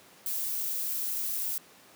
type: noise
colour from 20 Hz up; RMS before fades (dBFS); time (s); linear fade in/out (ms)
violet; -32; 0.26-1.58; 2
effects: pink hiss -55 dBFS RMS until 1.95 s + high-pass 200 Hz 12 dB/octave